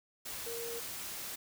sine tone in noise, 466.2 Hz, A#4, in tune, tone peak -40 dBFS, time 0.46-0.8 s, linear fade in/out 10 ms, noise white, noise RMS -42 dBFS, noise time 0.25-1.36 s, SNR -1 dB, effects none

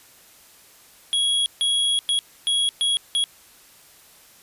square tone bursts at uneven times, 3322 Hz, G#7, in tune, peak -19 dBFS, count 6, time 1.13-1.46 / 1.61-1.99 / 2.09-2.19 / 2.47-2.69 / 2.81-2.97 / 3.15-3.24 s, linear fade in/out 0 ms, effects white hiss -51 dBFS RMS until 4.42 s + resampled to 32000 Hz

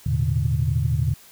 sine tone cluster, 80.6 / 110.7 / 123.3 / 145.9 Hz, E2 / A2 / B2 / D3, -38 / +11 / -2 / -11 cents, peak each -24 dBFS, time 0.06-1.14 s, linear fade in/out 5 ms, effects tanh soft clip ceiling -8 dBFS + white hiss -49 dBFS RMS until 1.31 s

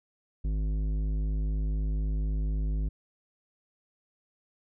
sine tone with tanh clipping, 52 Hz, G#1, 3 cents sharp, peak -28 dBFS, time 0.44-2.89 s, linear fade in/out 10 ms, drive 12 dB, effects none

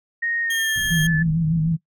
sine tone with pitch glide, 1862 to 1737.3 Hz, A#6 to A6, -2 to -22 cents, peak -21 dBFS, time 0.22-1.23 s, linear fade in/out 10 ms, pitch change -120 cents, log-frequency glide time 0.42-0.81 s
sawtooth tone, 3227 Hz, G7, 50 cents sharp, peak -21 dBFS, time 0.5-1.07 s, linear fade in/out 5 ms
pink low-pass noise, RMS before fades -33 dBFS, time 0.76-1.74 s, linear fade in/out 0 ms, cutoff 240 Hz, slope 48 dB/octave
sine tone with vibrato, 161.3 Hz, E3, 37 cents flat, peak -17 dBFS, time 0.9-1.77 s, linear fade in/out 20 ms, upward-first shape sine, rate 6.6 Hz, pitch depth 71 cents each way
effects noise-tail reverb RT60 0.1 s tail -20 dB re dry

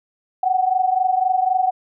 sine tone pair together, 740 / 763.9 Hz, F#5 / G5, 0 / -45 cents, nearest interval minor second, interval 55 cents, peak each -17 / -20 dBFS, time 0.43-1.71 s, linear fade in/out 5 ms, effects none

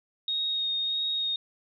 sine tone with vibrato, 3729 Hz, A#7, in tune, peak -26 dBFS, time 0.28-1.36 s, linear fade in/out 2 ms, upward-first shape sine, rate 1.6 Hz, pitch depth 13 cents each way, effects none

